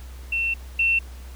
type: tone pair in turn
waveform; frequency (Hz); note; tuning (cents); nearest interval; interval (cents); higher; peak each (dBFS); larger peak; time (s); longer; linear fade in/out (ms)
sine; 2700 / 2700; E7 / E7; +41 / +41; unison; 0; neither; -21 / -17; second; 0.32-0.54 / 0.79-0.99; first; 5
effects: added 63 Hz sine -36 dBFS peak until 1.35 s + pink hiss -49 dBFS RMS until 1.35 s